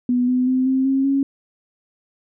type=tone with pitch steps; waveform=sine; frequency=246.9 / 252.2 / 257.7 / 263.2 / 268.9 / 274.7 Hz; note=B3 / B3 / C4 / C4 / C4 / C#4; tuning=0 / +36 / -26 / +10 / +47 / -16 cents; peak=-15 dBFS; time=0.09-1.23 s; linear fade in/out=2 ms; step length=190 ms; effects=none